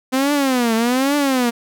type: tone with vibrato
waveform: sawtooth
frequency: 255.2 Hz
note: C4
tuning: 43 cents flat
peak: -11 dBFS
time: 0.12-1.51 s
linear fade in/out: 20 ms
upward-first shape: triangle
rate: 1.2 Hz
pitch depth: 250 cents each way
effects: none